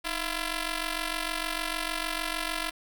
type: ring-modulated tone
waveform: 5% pulse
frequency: 337.7 Hz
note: E4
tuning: 42 cents sharp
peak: -15 dBFS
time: 0.04-2.71 s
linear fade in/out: 20 ms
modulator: 361 Hz
effects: none